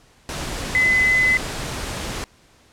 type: tone in noise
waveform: sine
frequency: 2024 Hz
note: B6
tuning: 42 cents sharp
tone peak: -14 dBFS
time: 0.75-1.37 s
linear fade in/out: 0 ms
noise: pink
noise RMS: -28 dBFS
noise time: 0.29-2.24 s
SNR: +11 dB
effects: pink hiss -54 dBFS RMS until 2.72 s + low-pass 9000 Hz 12 dB/octave